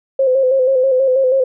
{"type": "tone with vibrato", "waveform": "sine", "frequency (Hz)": 523.3, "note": "C5", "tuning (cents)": 0, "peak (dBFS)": -10, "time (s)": [0.19, 1.44], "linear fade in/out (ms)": 5, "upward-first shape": "square", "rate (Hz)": 6.2, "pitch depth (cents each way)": 45, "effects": []}